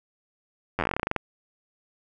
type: slowing click train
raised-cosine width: 0.5 ms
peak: -10 dBFS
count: 16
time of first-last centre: 0.79-1.163 s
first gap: 10 ms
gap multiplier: 1.12
effects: none